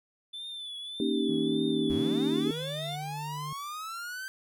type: tone with vibrato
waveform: triangle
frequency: 3505 Hz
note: A7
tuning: 7 cents flat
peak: -36 dBFS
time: 0.33-2.96 s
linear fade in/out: 10 ms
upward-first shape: triangle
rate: 1.7 Hz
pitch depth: 72 cents each way
type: chord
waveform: sine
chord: Eb dominant seventh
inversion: second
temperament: equal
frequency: 233.1 / 277.2 / 311.1 / 392 Hz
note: Bb3 / Db4 / Eb4 / G4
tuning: 0 / 0 / 0 / 0 cents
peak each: -31 dBFS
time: 1-2.51 s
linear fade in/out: 2 ms
type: tone with pitch glide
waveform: triangle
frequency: 162.7 to 149.2 Hz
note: E3 to D3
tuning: -22 to +28 cents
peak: -35 dBFS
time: 1.29-3.53 s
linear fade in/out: 2 ms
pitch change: -150 cents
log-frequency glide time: 2.24-2.87 s
type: linear sweep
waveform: 45% pulse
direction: up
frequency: 58.27 to 1568 Hz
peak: -36 dBFS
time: 1.9-4.28 s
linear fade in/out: 0 ms
effects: none